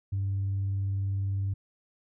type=tone with vibrato; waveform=sine; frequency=98 Hz; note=G2; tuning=in tune; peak=-25 dBFS; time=0.12-1.54 s; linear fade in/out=10 ms; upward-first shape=triangle; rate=20 Hz; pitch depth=39 cents each way; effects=tanh soft clip ceiling -24 dBFS